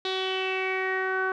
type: tone with low-pass filter sweep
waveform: sawtooth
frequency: 377.4 Hz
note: F#4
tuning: 34 cents sharp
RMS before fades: -28 dBFS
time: 0.05-1.32 s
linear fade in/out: 2 ms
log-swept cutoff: 3800 to 1400 Hz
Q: 6
effects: none